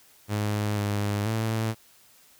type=tone with pitch steps; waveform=sawtooth; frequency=104.7 / 102.8 / 111.2 Hz; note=G#2 / G#2 / A2; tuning=+15 / -17 / +19 cents; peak=-21 dBFS; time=0.28-1.75 s; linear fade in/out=50 ms; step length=490 ms; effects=white hiss -57 dBFS RMS until 2.39 s